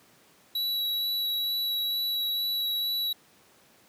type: tone with vibrato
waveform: square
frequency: 3913 Hz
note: B7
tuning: 17 cents flat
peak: -27 dBFS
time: 0.55-3.13 s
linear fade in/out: 5 ms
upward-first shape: sine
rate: 2.2 Hz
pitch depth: 10 cents each way
effects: pink hiss -59 dBFS RMS until 3.88 s + high-pass 150 Hz 12 dB/octave